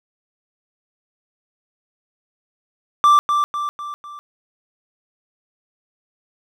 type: tone with echo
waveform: triangle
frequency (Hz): 1174.7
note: D6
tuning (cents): 0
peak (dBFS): -7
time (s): 3.04-3.19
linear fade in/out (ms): 0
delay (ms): 250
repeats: 4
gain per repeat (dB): -6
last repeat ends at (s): 4.19
effects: none